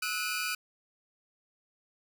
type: tone cluster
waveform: sawtooth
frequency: 1294 / 1472 / 2414 / 2553 / 4581 Hz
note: E6 / F#6 / D7 / D#7 / D8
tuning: -32 / -9 / +47 / +44 / -44 cents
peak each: -35 / -32 / -32 / -38 / -39 dBFS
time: 0.02-0.55 s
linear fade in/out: 5 ms
effects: none